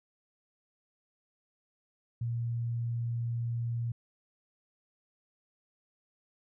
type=tone; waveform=sine; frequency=117.6 Hz; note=A#2; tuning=16 cents sharp; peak=-30 dBFS; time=2.21-3.92 s; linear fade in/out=5 ms; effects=none